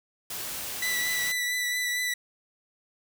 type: noise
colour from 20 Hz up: white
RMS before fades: -35 dBFS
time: 0.3-1.32 s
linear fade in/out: 5 ms
type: tone with vibrato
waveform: sawtooth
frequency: 1975.5 Hz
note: B6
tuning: in tune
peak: -23 dBFS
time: 0.82-2.14 s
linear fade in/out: 5 ms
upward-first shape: triangle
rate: 4.4 Hz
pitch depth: 22 cents each way
effects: none